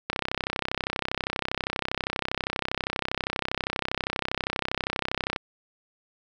click train, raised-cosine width 0.3 ms, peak -10 dBFS, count 172, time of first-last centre 0.1-5.362 s, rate 32.5 Hz, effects none

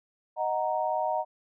sine chord, D# minor, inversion none, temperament equal, 622.3 / 740 / 932.3 Hz, D#5 / F#5 / A#5, 0 / 0 / 0 cents, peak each -30 dBFS, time 0.36-1.25 s, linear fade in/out 50 ms, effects none

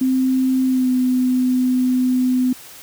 sine tone with pitch glide, 260 to 253.5 Hz, C4 to B3, -11 to +45 cents, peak -14 dBFS, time 0.01-2.53 s, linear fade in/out 5 ms, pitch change -44 cents, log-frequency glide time 0.65-0.91 s, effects white hiss -40 dBFS RMS until 2.82 s

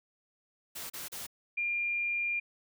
white noise bursts, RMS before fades -41 dBFS, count 3, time 0.75-1.268 s, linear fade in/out 10 ms, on 150 ms, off 34 ms
sine tone, 2400 Hz, D7, 37 cents sharp, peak -29 dBFS, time 1.57-2.4 s, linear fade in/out 10 ms
effects none

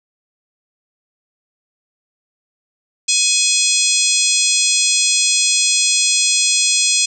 harmonic tone, 840 Hz, G#5, 19 cents sharp, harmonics 3 / 4 / 5 / 6 / 7 / 8 / 9 / 10, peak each -21 / -21 / -21 / -21 / -21 / -21 / -21 / -21 dBFS, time 3.08-7.06 s, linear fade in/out 10 ms, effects none

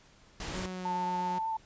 pink noise, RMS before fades -38 dBFS, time 0.4-0.66 s, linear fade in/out 2 ms
sawtooth tone with pitch glide, 185 to 181.4 Hz, F#3 to F#3, 0 to -34 cents, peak -33 dBFS, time 0.53-1.39 s, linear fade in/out 10 ms, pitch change -34 cents, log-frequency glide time 0.69-0.92 s
sine tone with vibrato, 890 Hz, A5, 20 cents sharp, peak -30 dBFS, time 0.85-1.57 s, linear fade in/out 5 ms, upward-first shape sine, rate 8.3 Hz, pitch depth 15 cents each way
effects pink hiss -60 dBFS RMS until 1.65 s + resampled to 16000 Hz

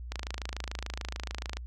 click train, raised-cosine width 0.2 ms, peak -18 dBFS, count 40, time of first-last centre 0.12-1.57 s, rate 26.9 Hz, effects added 60 Hz sine -38 dBFS peak until 1.66 s

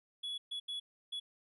triangle tone bursts at uneven times, 3387 Hz, G#7, 33 cents sharp, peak -36 dBFS, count 4, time 0.23-0.38 / 0.51-0.6 / 0.68-0.8 / 1.12-1.2 s, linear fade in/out 10 ms, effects resampled to 32000 Hz

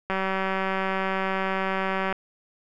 click train, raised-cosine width 0.5 ms, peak -12 dBFS, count 388, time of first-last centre 0.1-2.126 s, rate 191 Hz, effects none

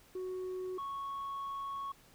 sine tone pair in turn, 370 / 1105.8 Hz, F#4 / C#6, 0 / -5 cents, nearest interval octave + perfect fifth, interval 1895 cents, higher second, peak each -34 / -35 dBFS, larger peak first, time 0.15-0.78 / 0.78-1.92 s, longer second, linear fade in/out 5 ms, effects tanh soft clip ceiling -36 dBFS + pink hiss -62 dBFS RMS until 2.14 s

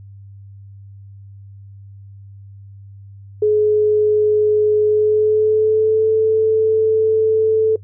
sine tone with pitch glide, 423.9 to 438.6 Hz, G#4 to A4, +35 to -6 cents, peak -11 dBFS, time 3.42-7.76 s, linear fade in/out 5 ms, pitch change +59 cents, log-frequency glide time 4.85-6.08 s, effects noise-tail reverb RT60 0.1 s tail -21 dB re dry + added 99 Hz sine -36 dBFS peak until 7.83 s

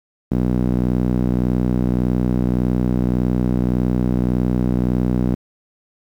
sawtooth tone with band-pass filter, 61.74 Hz, B1, in tune, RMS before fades -18 dBFS, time 0.31-5.35 s, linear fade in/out 10 ms, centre 220 Hz, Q 1.5, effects 8-bit

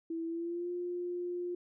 sine tone with pitch glide, 329.6 to 353.3 Hz, E4 to F4, 0 to +20 cents, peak -34 dBFS, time 0.1-1.55 s, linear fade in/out 5 ms, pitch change +120 cents, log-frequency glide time 0.26-0.7 s, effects none

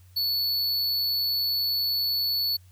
square tone, 4435 Hz, C#8, in tune, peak -24 dBFS, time 0.16-2.57 s, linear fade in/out 10 ms, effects added 91 Hz sine -50 dBFS peak until 2.71 s + white hiss -63 dBFS RMS until 2.71 s

